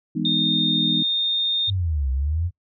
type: chord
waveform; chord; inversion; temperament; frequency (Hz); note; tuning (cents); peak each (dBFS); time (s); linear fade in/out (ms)
sine; E major seventh; none; just; 164.81 / 206 / 247.2 / 309; E3 / G#3 / B3 / D#4; 0 / -14 / +2 / -12; -27; 0.15-1.03; 10
type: tone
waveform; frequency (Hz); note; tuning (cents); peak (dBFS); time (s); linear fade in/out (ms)
sine; 3657; A#7; -34; -19; 0.25-1.7; 2
type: exponential two-way sweep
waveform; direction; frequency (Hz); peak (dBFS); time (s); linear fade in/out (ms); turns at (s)
sine; down then up; 103.8 to 64 to 90.9; -20; 1.67-2.51; 50; 2.11
effects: noise-tail reverb RT60 0.1 s tail -23 dB re dry